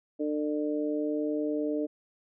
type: harmonic tone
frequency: 149.9 Hz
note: D3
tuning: 36 cents sharp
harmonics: 2 / 3 / 4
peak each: -29 / -33 / -35 dBFS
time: 0.19-1.87 s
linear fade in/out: 20 ms
effects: none